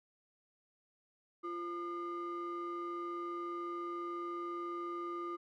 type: ring-modulated tone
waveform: triangle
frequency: 432.9 Hz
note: A4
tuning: 28 cents flat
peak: -33 dBFS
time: 1.43-5.37 s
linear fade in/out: 20 ms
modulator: 778 Hz
effects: none